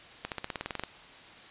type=accelerating click train; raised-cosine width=0.3 ms; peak=-17 dBFS; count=12; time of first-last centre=0.25-0.836 s; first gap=68 ms; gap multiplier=0.95; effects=white hiss -50 dBFS RMS until 1.5 s + resampled to 8000 Hz